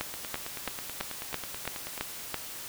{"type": "two click trains", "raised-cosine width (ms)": 0.3, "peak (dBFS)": [-21, -14], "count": [18, 8], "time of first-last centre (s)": [[0.14, 1.978], [0.01, 2.343]], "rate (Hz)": [9.25, 3], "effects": ["white hiss -41 dBFS RMS until 2.68 s"]}